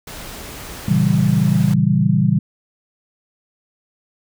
pink noise, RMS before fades -33 dBFS, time 0.07-1.74 s, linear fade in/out 5 ms
sine chord, A# diminished seventh, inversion none, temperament equal, 116.54 / 138.59 / 164.81 / 196 Hz, A#2 / C#3 / E3 / G3, 0 / 0 / 0 / 0 cents, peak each -20 / -18 / -17 / -17 dBFS, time 0.88-2.39 s, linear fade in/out 5 ms
effects none

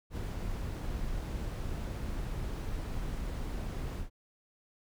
brown noise with ADSR envelope, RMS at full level -34 dBFS, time 0.1-4.1 s, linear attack 74 ms, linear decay 3 ms, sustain -2 dB, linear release 120 ms, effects none

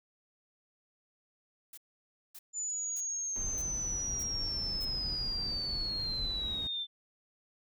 blue noise bursts, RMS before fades -48 dBFS, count 6, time 1.73-4.85 s, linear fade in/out 5 ms, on 45 ms, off 570 ms
sine linear sweep, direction down, 7040 to 3529 Hz, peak -33 dBFS, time 2.53-6.87 s, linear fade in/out 50 ms
brown noise, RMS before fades -41 dBFS, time 3.36-6.67 s, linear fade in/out 0 ms
effects none

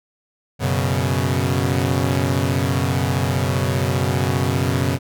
sawtooth chord, F# suspended fourth, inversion none, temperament equal, 92.5 / 123.47 / 138.59 Hz, F#2 / B2 / C#3, 0 / 0 / 0 cents, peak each -18 dBFS, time 0.59-4.99 s, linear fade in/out 50 ms, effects none

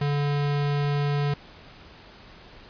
square tone, 144.3 Hz, D3, 30 cents flat, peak -23 dBFS, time 0.01-1.34 s, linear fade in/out 5 ms, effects pink hiss -48 dBFS RMS until 2.69 s + resampled to 11025 Hz

